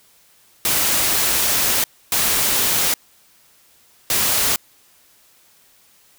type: noise bursts at uneven times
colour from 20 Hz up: white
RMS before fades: -18 dBFS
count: 3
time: 0.65-1.84 / 2.12-2.94 / 4.1-4.56 s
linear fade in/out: 2 ms
effects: white hiss -54 dBFS RMS until 6.18 s